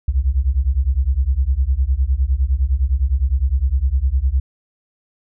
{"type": "beating tone pair", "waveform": "sine", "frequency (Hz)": [61.3, 71.1], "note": ["B1", "C#2"], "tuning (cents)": [-12, 45], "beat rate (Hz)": 9.8, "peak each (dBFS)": -17, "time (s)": [0.08, 4.4], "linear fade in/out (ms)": 5, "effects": []}